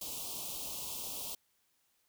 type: band-stop noise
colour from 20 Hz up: white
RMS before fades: -41 dBFS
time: 0.01-1.35 s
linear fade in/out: 5 ms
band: 1100 to 2700 Hz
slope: 48 dB/octave
effects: white hiss -75 dBFS RMS until 2.08 s